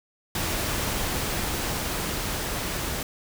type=noise with level ramp; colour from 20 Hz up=pink; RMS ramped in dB=-27 to -30 dBFS; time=0.35-3.03 s; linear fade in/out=2 ms; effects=none